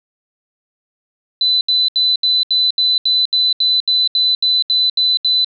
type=tone bursts; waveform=sine; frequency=4008 Hz; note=B7; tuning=25 cents sharp; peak=-11 dBFS; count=15; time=1.41-5.446 s; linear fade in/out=2 ms; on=200 ms; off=74 ms; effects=none